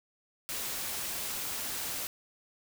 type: noise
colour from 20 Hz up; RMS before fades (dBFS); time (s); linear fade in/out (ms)
white; -36; 0.49-2.07; 0
effects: none